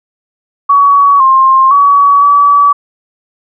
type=tone with pitch steps; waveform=sine; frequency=1128 / 1060 / 1133 / 1146 Hz; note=C#6 / C6 / C#6 / D6; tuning=+30 / +22 / +37 / -43 cents; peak=-3 dBFS; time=0.69-2.73 s; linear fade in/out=10 ms; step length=510 ms; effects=none